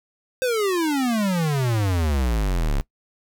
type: exponential sweep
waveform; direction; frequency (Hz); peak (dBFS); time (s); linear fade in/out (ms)
square; down; 523.3 to 32.7; -20; 0.42-2.81; 0
effects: noise-tail reverb RT60 0.1 s tail -20 dB re dry